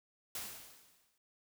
white noise with exponential decay, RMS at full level -40 dBFS, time 0.35-1.18 s, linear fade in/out 2 ms, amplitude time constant 180 ms, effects none

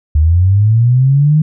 sine linear sweep, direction up, 73 to 156.9 Hz, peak -6 dBFS, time 0.15-1.42 s, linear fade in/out 5 ms, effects none

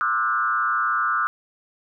sine tone with frequency modulation, 1322 Hz, E6, 5 cents sharp, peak -19 dBFS, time 0.01-1.27 s, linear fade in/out 0 ms, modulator 123 Hz, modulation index 1.4, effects none

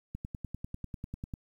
click train, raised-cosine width 5 ms, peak -25 dBFS, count 13, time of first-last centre 0.15-1.338 s, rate 10.1 Hz, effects 10-bit

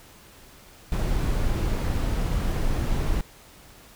brown noise, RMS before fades -24 dBFS, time 0.92-3.21 s, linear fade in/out 2 ms, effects pink hiss -50 dBFS RMS until 3.95 s

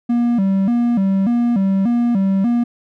triangle tone with vibrato, 214.8 Hz, A3, 41 cents flat, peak -11 dBFS, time 0.09-2.64 s, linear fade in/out 10 ms, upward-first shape square, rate 1.7 Hz, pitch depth 180 cents each way, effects none

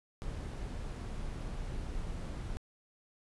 brown noise, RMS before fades -39 dBFS, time 0.22-2.57 s, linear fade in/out 0 ms, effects resampled to 24000 Hz

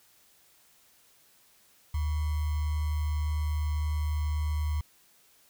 sine tone with sample-and-hold, 75.9 Hz, D#2, 42 cents flat, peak -26 dBFS, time 1.94-4.81 s, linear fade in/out 5 ms, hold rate 1050 Hz, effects white hiss -62 dBFS RMS until 5.49 s

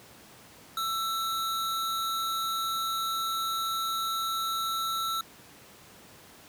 square tone pair together, 1331 / 3770 Hz, E6 / A#7, +16 / +19 cents, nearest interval octave + tritone, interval 1803 cents, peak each -30 / -36 dBFS, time 0.77-5.21 s, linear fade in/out 2 ms, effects pink hiss -52 dBFS RMS until 6.48 s + high-pass 100 Hz 12 dB/octave

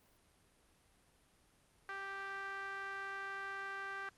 sawtooth tone with band-pass filter, 392 Hz, G4, in tune, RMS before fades -44 dBFS, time 1.89-4.09 s, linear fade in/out 0 ms, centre 1500 Hz, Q 3.6, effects pink hiss -70 dBFS RMS until 4.17 s + Opus 32 kbps

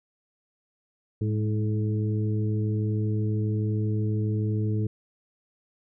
harmonic tone with a mistuned harmonic, 107.5 Hz, A2, 40 cents flat, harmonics 1 / 2 / 3 / 4, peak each -24 / -32 / -34 / -36 dBFS, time 1.21-4.87 s, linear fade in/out 5 ms, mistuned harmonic 2, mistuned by -51 cents, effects none

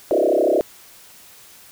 sine tone with frequency modulation, 488.8 Hz, B4, 18 cents flat, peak -14 dBFS, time 0.11-0.61 s, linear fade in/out 0 ms, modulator 32.9 Hz, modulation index 5, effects white hiss -46 dBFS RMS until 1.71 s

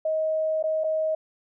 sine tone with dropouts, 630 Hz, D#5, 21 cents sharp, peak -22 dBFS, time 0.05-1.15 s, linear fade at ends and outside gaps 5 ms, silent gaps 0.627-0.638 / 0.838-0.842 s, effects none

